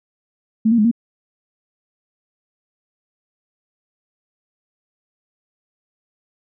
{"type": "tone with pitch steps", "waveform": "sine", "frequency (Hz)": [220.8, 235, 210.7, 233.8], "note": ["A3", "A#3", "G#3", "A#3"], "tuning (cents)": [6, 14, 25, 5], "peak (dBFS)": -11, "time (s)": [0.65, 0.914], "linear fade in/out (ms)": 10, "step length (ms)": 66, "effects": []}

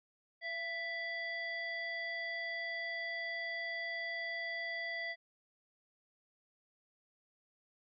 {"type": "harmonic tone with a mistuned harmonic", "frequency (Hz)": 674, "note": "E5", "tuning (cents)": 38, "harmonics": [1, 3, 5, 7], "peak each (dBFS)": [-45, -38, -51, -51], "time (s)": [0.41, 5.16], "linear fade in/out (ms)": 50, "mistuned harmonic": 3, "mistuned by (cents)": -37, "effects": []}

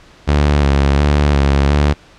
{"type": "tone with vibrato", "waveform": "sawtooth", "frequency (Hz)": 71.4, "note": "D2", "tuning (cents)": -48, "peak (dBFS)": -6, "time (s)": [0.27, 1.94], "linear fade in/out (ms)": 20, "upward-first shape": "square", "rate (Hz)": 1.4, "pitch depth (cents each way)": 40, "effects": ["pink hiss -44 dBFS RMS until 2.18 s", "low-pass 5000 Hz 12 dB/octave"]}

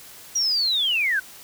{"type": "linear sweep", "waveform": "sine", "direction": "down", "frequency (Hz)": [5800, 1471], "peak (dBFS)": -19, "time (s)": [0.35, 1.2], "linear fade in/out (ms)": 10, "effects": ["white hiss -44 dBFS RMS until 1.43 s"]}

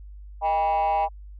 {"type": "tone with frequency modulation", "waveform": "sine", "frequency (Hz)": 801, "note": "G5", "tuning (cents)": 37, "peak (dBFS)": -17, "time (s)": [0.41, 1.09], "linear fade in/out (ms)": 50, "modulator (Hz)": 174, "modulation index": 0.77, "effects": ["tanh soft clip ceiling -19 dBFS", "added 50 Hz sine -39 dBFS peak until 1.39 s"]}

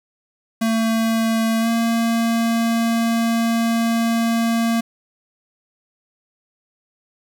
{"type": "tone with pitch glide", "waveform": "square", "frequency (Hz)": [225.2, 229.8], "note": ["A3", "A#3"], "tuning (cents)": [40, -25], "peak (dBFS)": -17, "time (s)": [0.61, 4.81], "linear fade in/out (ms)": 10, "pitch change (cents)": 35, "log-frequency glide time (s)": [1.6, 1.68], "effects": ["8-bit"]}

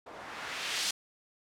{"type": "noise with low-pass filter sweep", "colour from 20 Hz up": "blue", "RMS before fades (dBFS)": -37, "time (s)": [0.06, 0.91], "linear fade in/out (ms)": 5, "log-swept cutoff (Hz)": [660, 5500], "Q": 0.94, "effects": []}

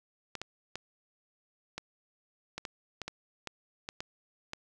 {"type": "clicks", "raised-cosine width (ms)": 0.2, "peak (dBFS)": -20, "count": 12, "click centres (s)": [0.353, 0.416, 0.756, 1.78, 2.58, 2.652, 3.017, 3.08, 3.473, 3.889, 4.005, 4.534], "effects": []}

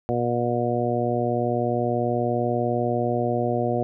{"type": "harmonic tone", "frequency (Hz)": 120.2, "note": "B2", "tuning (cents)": -46, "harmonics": [1, 2, 3, 4, 5, 6], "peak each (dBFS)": [-28, -28, -28, -28, -28, -28], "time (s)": [0.09, 3.83], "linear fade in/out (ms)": 0, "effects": []}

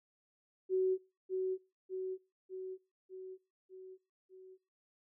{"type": "tone with echo", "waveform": "sine", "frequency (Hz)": 374.7, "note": "F#4", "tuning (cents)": 22, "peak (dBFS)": -28, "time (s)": [0.69, 0.98], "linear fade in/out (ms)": 50, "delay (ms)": 600, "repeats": 6, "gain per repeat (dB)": -4, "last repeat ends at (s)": 4.58, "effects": ["noise-tail reverb RT60 0.3 s tail -23 dB re dry"]}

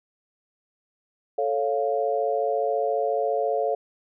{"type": "chord", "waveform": "sine", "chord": "A augmented", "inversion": "none", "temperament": "equal", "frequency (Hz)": [440, 554.4, 698.5], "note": ["A4", "C#5", "E#5"], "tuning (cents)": [0, 0, 0], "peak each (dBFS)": -26, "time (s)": [1.38, 3.75], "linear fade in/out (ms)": 5, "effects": []}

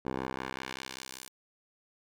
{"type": "tone with band-pass filter sweep", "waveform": "10% pulse", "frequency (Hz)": 65.2, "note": "C2", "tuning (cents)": -5, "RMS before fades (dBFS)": -39, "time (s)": [0.05, 1.29], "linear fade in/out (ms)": 10, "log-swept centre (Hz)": [520, 11000], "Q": 0.71, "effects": []}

